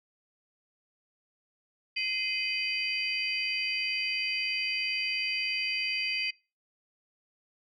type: tone cluster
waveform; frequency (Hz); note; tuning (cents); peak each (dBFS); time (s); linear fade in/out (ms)
sine; 2071 / 2509 / 3007 / 4714; C7 / D#7 / F#7 / D8; -18 / +14 / +27 / +6; -36 / -31 / -36 / -34; 1.96-6.31; 10
effects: noise-tail reverb RT60 0.3 s tail -25 dB re dry + tanh soft clip ceiling -18 dBFS